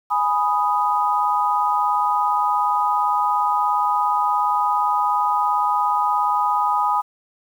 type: chord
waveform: sine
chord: G# minor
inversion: none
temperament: equal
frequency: 830.6 / 987.8 / 1244.5 Hz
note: G#5 / B5 / D#6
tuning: 0 / 0 / 0 cents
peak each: -21 dBFS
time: 0.1-7.02 s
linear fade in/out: 20 ms
effects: 8-bit